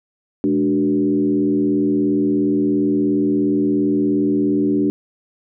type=tone with frequency modulation; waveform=sine; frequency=293.7 Hz; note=D4; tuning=in tune; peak=-14 dBFS; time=0.44-4.9 s; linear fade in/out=0 ms; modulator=82.9 Hz; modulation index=1; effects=none